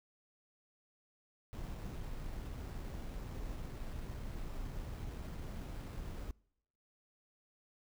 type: noise with sample-and-hold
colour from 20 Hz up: brown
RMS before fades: -43 dBFS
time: 1.53-6.31 s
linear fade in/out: 0 ms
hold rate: 6300 Hz
effects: noise-tail reverb RT60 0.8 s tail -26 dB re dry